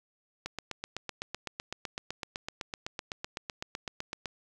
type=click train; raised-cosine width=0.2 ms; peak=-18 dBFS; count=31; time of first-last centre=0.46-4.257 s; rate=7.9 Hz; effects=10-bit